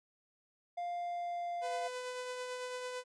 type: tone with pitch glide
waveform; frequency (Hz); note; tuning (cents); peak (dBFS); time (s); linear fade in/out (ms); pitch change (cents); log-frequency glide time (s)
triangle; 700 to 694.8; F5 to F5; +4 to -9; -34; 0.77-1.88; 10; -13; 0.96-1.72
type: tone with tremolo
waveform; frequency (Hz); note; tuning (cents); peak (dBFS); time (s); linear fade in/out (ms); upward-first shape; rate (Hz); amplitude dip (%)
sawtooth; 501; B4; +25; -34; 1.61-3.04; 50; triangle; 9; 35
effects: resampled to 22050 Hz